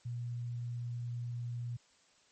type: tone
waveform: sine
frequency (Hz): 120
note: B2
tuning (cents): -49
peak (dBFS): -36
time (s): 0.05-1.77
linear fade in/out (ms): 10
effects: white hiss -67 dBFS RMS until 2.31 s + MP3 32 kbps